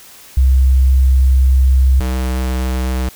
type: tone pair in turn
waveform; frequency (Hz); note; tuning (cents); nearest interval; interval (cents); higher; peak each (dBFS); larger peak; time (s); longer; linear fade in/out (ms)
sine / square; 65.41 / 63.99; C2 / C2; 0 / -38; unison; 38; first; -7 / -16; first; 0.37-2 / 2-3.09; first; 5
effects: white hiss -40 dBFS RMS until 3.15 s